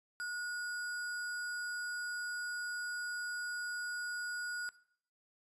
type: tone with sample-and-hold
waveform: sine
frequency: 1451 Hz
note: F#6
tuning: 34 cents flat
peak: -37 dBFS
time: 0.2-4.69 s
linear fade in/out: 0 ms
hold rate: 6300 Hz
effects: noise-tail reverb RT60 0.6 s tail -18 dB re dry + resampled to 24000 Hz